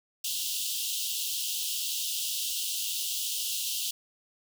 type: high-pass noise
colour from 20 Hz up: pink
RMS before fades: -32 dBFS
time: 0.24-3.91 s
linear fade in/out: 5 ms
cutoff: 2800 Hz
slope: 96 dB/octave
effects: none